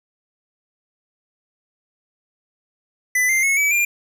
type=tone with pitch steps; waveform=square; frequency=2000 / 2092 / 2189 / 2289 / 2395 Hz; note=B6 / C7 / C#7 / D7 / D7; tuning=+21 / -1 / -22 / -45 / +33 cents; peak=-16 dBFS; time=3.15-3.85 s; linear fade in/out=5 ms; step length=140 ms; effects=none